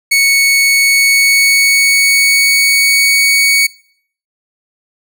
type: tone with pitch glide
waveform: sawtooth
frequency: 2217 to 2235 Hz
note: C#7 to C#7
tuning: 0 to +14 cents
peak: -4 dBFS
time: 0.11-3.67 s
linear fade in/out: 10 ms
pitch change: +14 cents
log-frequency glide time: 0.69-3.13 s
effects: noise-tail reverb RT60 0.6 s tail -23 dB re dry